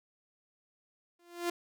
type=tone with exponential growth; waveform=sawtooth; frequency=346.4 Hz; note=F4; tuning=14 cents flat; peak=-24 dBFS; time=1.19-1.5 s; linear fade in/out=5 ms; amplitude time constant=67 ms; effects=none